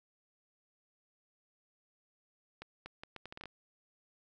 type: accelerating click train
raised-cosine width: 0.3 ms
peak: -29 dBFS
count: 10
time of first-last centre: 2.62-3.457 s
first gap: 240 ms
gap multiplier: 0.73
effects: none